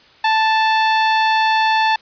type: tone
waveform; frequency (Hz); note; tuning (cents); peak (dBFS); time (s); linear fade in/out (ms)
sawtooth; 880; A5; 0; -9; 0.24-1.96; 5
effects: white hiss -48 dBFS RMS until 2.01 s + resampled to 11025 Hz